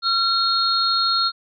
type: tone cluster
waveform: sine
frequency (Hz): 1366 / 3721 / 4267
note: F6 / A#7 / C8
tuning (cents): -39 / -4 / +33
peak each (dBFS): -20 / -26 / -19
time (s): 0.02-1.32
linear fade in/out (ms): 50
effects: MP3 96 kbps